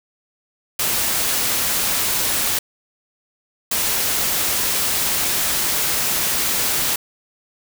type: noise bursts at uneven times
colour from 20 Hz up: white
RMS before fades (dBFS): -20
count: 2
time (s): 0.79-2.59 / 3.71-6.96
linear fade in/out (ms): 5
effects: none